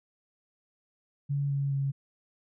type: tone with pitch steps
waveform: sine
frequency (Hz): 141.5 / 139.71 / 137.95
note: C#3 / C#3 / C#3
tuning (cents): +36 / +14 / -8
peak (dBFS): -26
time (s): 1.29-1.92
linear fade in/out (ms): 20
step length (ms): 210
effects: none